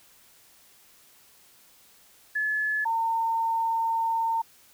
sine tone pair in turn, 1716 / 909 Hz, A6 / A#5, -44 / -44 cents, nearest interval major seventh, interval 1100 cents, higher first, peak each -24 / -23 dBFS, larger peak second, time 2.35-2.85 / 2.85-4.42 s, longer second, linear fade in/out 10 ms, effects white hiss -57 dBFS RMS until 4.73 s

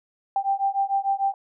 sine beating tone pair, 784 / 790.7 Hz, G5 / G5, 0 / +15 cents, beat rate 6.7 Hz, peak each -24 dBFS, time 0.36-1.34 s, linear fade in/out 2 ms, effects none

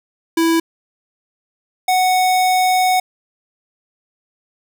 square tone pair in turn, 329.6 / 739.9 Hz, E4 / F#5, 0 / 0 cents, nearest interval octave + major second, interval 1400 cents, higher second, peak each -13 dBFS, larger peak neither, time 0.37-0.6 / 1.88-3 s, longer second, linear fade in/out 5 ms, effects none

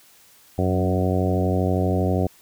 harmonic tone with a mistuned harmonic, 92.5 Hz, F#2, in tune, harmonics 1 / 2 / 3 / 4 / 5 / 6 / 7 / 8, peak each -22 / -25 / -27 / -28 / -29 / -30 / -30 / -31 dBFS, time 0.58-2.27 s, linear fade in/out 5 ms, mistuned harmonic 2, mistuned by -17 cents, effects white hiss -53 dBFS RMS until 2.41 s

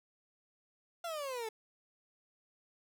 30% pulse exponential sweep, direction down, 698.5 to 430 Hz, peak -35 dBFS, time 1.04-1.49 s, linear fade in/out 5 ms, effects none

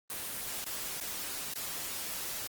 white noise with dropouts, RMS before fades -38 dBFS, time 0.1-2.47 s, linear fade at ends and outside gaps 0 ms, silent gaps 0.642-0.664 / 1.001-1.012 / 1.537-1.558 s, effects Opus 24 kbps

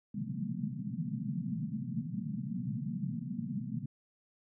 white band-pass noise, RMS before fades -37 dBFS, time 0.14-3.86 s, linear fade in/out 5 ms, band 120 to 240 Hz, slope 96 dB/octave, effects none

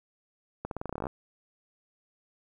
accelerating click train, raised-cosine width 1 ms, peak -20 dBFS, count 14, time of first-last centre 0.65-1.069 s, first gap 62 ms, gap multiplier 0.88, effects 10-bit

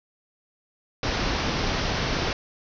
pink low-pass noise, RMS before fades -26 dBFS, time 1.03-2.33 s, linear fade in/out 2 ms, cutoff 5900 Hz, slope 96 dB/octave, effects none

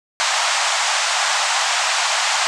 pink band-pass noise, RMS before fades -19 dBFS, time 0.2-2.47 s, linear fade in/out 0 ms, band 680 to 8200 Hz, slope 48 dB/octave, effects none

